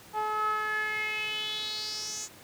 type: tone with band-pass filter sweep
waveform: sawtooth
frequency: 428.2 Hz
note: A4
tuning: 47 cents flat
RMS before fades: -32 dBFS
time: 0.13-2.29 s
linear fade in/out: 50 ms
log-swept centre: 940 to 7000 Hz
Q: 5.8
effects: pink hiss -51 dBFS RMS until 2.43 s + high-pass 100 Hz 12 dB/octave